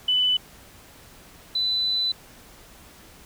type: tone pair in turn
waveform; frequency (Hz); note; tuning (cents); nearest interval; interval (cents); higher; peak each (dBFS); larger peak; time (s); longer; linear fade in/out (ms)
sine; 2995 / 3998; F#7 / B7; +20 / +20; perfect fourth; 500; second; -18 / -21; first; 0.08-0.37 / 1.55-2.12; second; 5
effects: pink hiss -49 dBFS RMS until 3.25 s